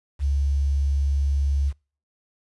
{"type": "tone with quantisation", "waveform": "sine", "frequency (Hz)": 69.9, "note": "C#2", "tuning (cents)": 15, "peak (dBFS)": -19, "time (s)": [0.19, 1.73], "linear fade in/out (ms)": 50, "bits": 8, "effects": ["noise-tail reverb RT60 0.4 s tail -26 dB re dry", "resampled to 24000 Hz"]}